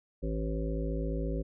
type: harmonic tone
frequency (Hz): 54.4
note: A1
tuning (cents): -19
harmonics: 1 / 3 / 5 / 7 / 9 / 10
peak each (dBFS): -32 / -37 / -39 / -40 / -42 / -42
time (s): 0.22-1.43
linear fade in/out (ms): 20
effects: none